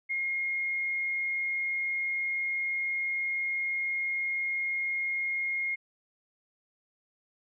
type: tone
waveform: sine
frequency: 2143 Hz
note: C7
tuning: 41 cents sharp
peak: -28 dBFS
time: 0.09-5.76 s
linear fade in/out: 20 ms
effects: none